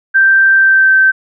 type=tone with pitch glide; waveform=sine; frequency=1568 to 1550 Hz; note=G6 to G6; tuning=0 to -20 cents; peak=-5 dBFS; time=0.14-1.12 s; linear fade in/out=20 ms; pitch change=-20 cents; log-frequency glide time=0.55-0.94 s; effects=none